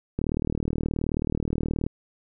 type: click train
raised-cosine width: 3 ms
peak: -13 dBFS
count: 66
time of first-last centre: 0.19-1.865 s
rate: 38.8 Hz
effects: none